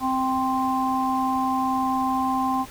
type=harmonic tone; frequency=261.6 Hz; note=C4; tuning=in tune; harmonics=1 / 3 / 4; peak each=-25 / -25 / -25 dBFS; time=0-2.66 s; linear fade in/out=50 ms; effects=pink hiss -43 dBFS RMS until 2.7 s